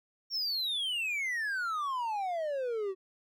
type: exponential sweep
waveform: triangle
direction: down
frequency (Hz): 5588 to 370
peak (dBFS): -29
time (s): 0.3-2.95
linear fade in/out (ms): 50
effects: none